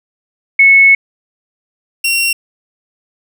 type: tone pair in turn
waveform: sine / sawtooth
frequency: 2200 / 2740 Hz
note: C#7 / F7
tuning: -14 / -34 cents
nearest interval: major third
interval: 380 cents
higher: second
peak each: -3 / -8 dBFS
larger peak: first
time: 0.59-0.95 / 2.04-2.33 s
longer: first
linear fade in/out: 5 ms
effects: none